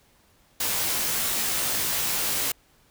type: noise with comb filter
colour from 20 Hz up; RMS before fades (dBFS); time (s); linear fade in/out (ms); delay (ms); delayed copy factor
white; -26; 0.6-2.52; 5; 16; -1
effects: pink hiss -61 dBFS RMS until 2.9 s